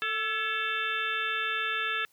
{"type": "harmonic tone with a mistuned harmonic", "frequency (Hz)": 443.3, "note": "A4", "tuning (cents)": 13, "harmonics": [1, 3, 4, 5, 6, 7, 8], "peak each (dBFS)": [-43, -33, -32, -40, -34, -42, -37], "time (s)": [0.02, 2.05], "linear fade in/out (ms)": 0, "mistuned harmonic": 4, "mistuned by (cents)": -66, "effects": ["white hiss -66 dBFS RMS until 2.12 s", "high-pass 100 Hz 12 dB/octave"]}